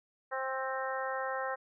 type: harmonic tone with a mistuned harmonic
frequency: 263.9 Hz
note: C4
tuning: 15 cents sharp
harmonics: 2 / 3 / 4 / 5 / 6 / 7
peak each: -37 / -39 / -40 / -41 / -42 / -42 dBFS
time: 0.31-1.56 s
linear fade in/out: 20 ms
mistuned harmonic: 6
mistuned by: -16 cents
effects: none